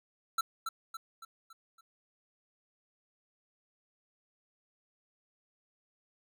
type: tone with echo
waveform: square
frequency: 1336 Hz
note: E6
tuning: 23 cents sharp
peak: -28 dBFS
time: 0.38-0.41 s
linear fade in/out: 5 ms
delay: 280 ms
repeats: 5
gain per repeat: -6 dB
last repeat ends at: 1.81 s
effects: none